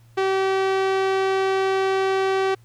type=tone with low-pass filter; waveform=sawtooth; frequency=384.1 Hz; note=G4; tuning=35 cents flat; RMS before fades=-21 dBFS; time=0.17-2.55 s; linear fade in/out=10 ms; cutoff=3900 Hz; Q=0.55; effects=added 116 Hz sine -49 dBFS peak until 2.64 s + pink hiss -61 dBFS RMS until 2.64 s